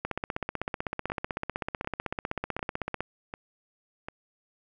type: two click trains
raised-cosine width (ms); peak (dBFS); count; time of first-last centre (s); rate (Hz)
0.5; -15 / -21; 48 / 5; 0.05-3.006 / 1.1-4.085; 15.9 / 1.34
effects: none